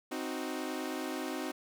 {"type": "chord", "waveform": "sawtooth", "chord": "C diminished", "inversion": "none", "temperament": "equal", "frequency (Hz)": [261.6, 311.1, 370], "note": ["C4", "Eb4", "Gb4"], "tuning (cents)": [0, 0, 0], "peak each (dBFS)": [-35, -35, -37], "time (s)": [0.11, 1.52], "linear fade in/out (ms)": 10, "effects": []}